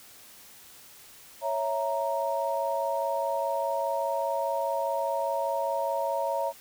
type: chord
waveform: sine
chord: A# diminished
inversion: first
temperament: equal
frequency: 554.4 / 659.3 / 932.3 Hz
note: C#5 / E5 / A#5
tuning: 0 / 0 / 0 cents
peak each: -30 / -31 / -30 dBFS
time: 1.41-6.53 s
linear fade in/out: 50 ms
effects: white hiss -51 dBFS RMS until 6.6 s